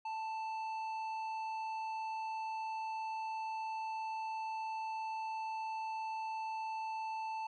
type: tone with tanh clipping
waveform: triangle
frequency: 883 Hz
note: A5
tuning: 6 cents sharp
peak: -39 dBFS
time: 0.05-7.47 s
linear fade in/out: 5 ms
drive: 13 dB
effects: none